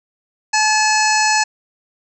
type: harmonic tone with a mistuned harmonic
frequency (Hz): 860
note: A5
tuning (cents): -40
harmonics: 1 / 2 / 3 / 5 / 6 / 7 / 8 / 9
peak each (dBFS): -16 / -19 / -21 / -23 / -24 / -24 / -25 / -26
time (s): 0.53-1.44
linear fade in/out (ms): 10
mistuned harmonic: 8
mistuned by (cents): -21
effects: none